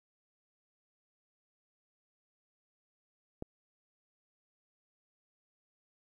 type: click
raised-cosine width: 2 ms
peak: -25 dBFS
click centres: 3.424 s
effects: 11-bit